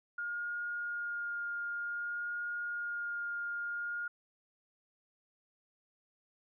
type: tone with vibrato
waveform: sine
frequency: 1419 Hz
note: F6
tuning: 27 cents sharp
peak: -35 dBFS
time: 0.18-4.08 s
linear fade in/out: 5 ms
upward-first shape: sine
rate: 0.54 Hz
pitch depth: 9 cents each way
effects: none

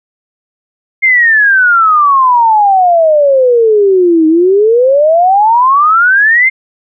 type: exponential two-way sweep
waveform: sine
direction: down then up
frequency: 2135 to 311.1 to 2135 Hz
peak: -4 dBFS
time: 1.02-6.5 s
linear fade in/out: 20 ms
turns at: 4.27 s
effects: none

